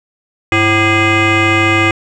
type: tone with frequency modulation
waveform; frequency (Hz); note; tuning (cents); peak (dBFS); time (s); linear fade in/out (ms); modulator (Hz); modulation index
sine; 1202; D6; +40; -6; 0.52-1.91; 2; 434; 3.3
effects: tanh soft clip ceiling -7 dBFS